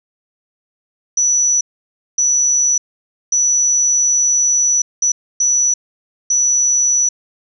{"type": "tone bursts at uneven times", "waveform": "sine", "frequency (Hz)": 5920, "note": "F#8", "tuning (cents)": 0, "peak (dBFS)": -11, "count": 6, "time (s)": [[1.17, 1.61], [2.18, 2.78], [3.32, 4.82], [5.02, 5.12], [5.4, 5.74], [6.3, 7.09]], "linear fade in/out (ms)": 5, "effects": []}